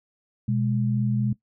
sine tone pair together, 123.47 / 207.2 Hz, B2 / G#3, 0 / -4 cents, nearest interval major sixth, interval 896 cents, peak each -23 / -25 dBFS, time 0.48-1.33 s, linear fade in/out 5 ms, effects noise-tail reverb RT60 0.1 s tail -17 dB re dry

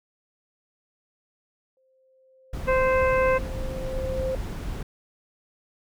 sine tone with exponential growth, 523.3 Hz, C5, in tune, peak -24 dBFS, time 1.77-4.35 s, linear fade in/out 1 ms, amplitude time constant 560 ms
brown noise, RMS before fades -31 dBFS, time 2.53-4.83 s, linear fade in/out 5 ms
harmonic tone, 520 Hz, C5, 11 cents flat, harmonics 1 / 2 / 3 / 4 / 5, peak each -20 / -26 / -30 / -32 / -34 dBFS, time 2.67-3.39 s, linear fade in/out 20 ms
effects none

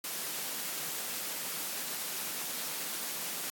white high-pass noise, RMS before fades -37 dBFS, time 0.04-3.5 s, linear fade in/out 2 ms, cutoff 140 Hz, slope 96 dB/octave, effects AAC 64 kbps

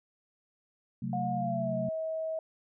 sine chord, F# diminished, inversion second, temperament just, 133.2 / 185 / 222 Hz, C3 / F#3 / A3, +31 / 0 / +16 cents, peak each -36 dBFS, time 1.02-1.89 s, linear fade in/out 5 ms
sine tone with pitch glide, 719 to 640.6 Hz, F#5 to E5, -50 to -50 cents, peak -31 dBFS, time 1.13-2.39 s, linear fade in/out 2 ms, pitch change -200 cents, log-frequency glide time 1.33-1.75 s
effects none

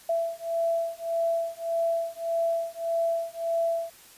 sine beating tone pair, 667 / 668.7 Hz, E5 / E5, +20 / +25 cents, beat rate 1.7 Hz, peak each -28 dBFS, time 0.09-3.9 s, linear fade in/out 5 ms, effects white hiss -52 dBFS RMS until 4.17 s + resampled to 32000 Hz

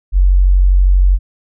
sine tone, 46.25 Hz, F#1, in tune, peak -6 dBFS, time 0.12-1.19 s, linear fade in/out 50 ms, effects none

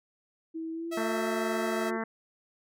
sine tone with pitch glide, 324.4 to 359.9 Hz, E4 to F#4, -28 to -48 cents, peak -33 dBFS, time 0.54-1.98 s, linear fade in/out 20 ms, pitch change +180 cents, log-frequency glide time 0.72-1.21 s
sawtooth tone with vibrato, 650 Hz, E5, 24 cents flat, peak -30 dBFS, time 0.91-1.91 s, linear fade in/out 20 ms, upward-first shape sine, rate 14 Hz, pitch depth 10 cents each way
harmonic tone, 224.1 Hz, A3, 32 cents sharp, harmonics 1 / 2 / 3 / 4 / 5 / 6 / 7 / 8 / 9, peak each -34 / -37 / -39 / -40 / -41 / -42 / -42 / -43 / -44 dBFS, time 0.97-2.04 s, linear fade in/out 5 ms
effects none

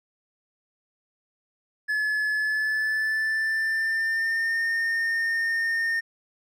triangle tone with pitch glide, 1714 to 1826.4 Hz, A6 to A#6, -46 to -36 cents, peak -21 dBFS, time 1.88-6.01 s, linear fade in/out 20 ms, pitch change +110 cents, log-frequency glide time 2.31-4.63 s, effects none

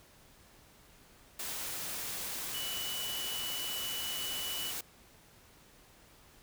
sine tone in noise, 2960 Hz, F#7, in tune, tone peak -38 dBFS, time 2.54-4.71 s, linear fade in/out 5 ms, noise white, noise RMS -39 dBFS, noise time 1.39-4.81 s, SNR -2 dB, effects pink hiss -60 dBFS RMS until 6.42 s

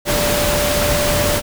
sine tone in noise, 587.3 Hz, D5, in tune, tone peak -19 dBFS, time 0.05-1.42 s, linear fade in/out 50 ms, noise pink, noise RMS -18 dBFS, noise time 0.05-1.42 s, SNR -4 dB, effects none

